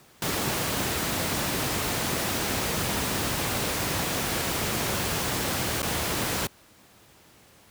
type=noise with dropouts; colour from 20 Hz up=pink; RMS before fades=-27 dBFS; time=0.22-6.47 s; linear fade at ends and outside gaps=2 ms; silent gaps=5.82-5.828 s; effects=pink hiss -55 dBFS RMS until 7.7 s + high-pass 80 Hz 12 dB/octave